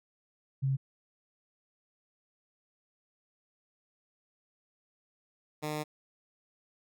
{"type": "tone pair in turn", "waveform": ["sine", "10% pulse"], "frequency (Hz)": [134.9, 151.74], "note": ["C#3", "D#3"], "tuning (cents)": [-47, -43], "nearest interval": "major second", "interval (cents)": 204, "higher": "second", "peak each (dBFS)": [-26, -25], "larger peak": "second", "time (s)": [[0.62, 0.77], [5.62, 5.84]], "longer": "second", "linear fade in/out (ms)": 20, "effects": []}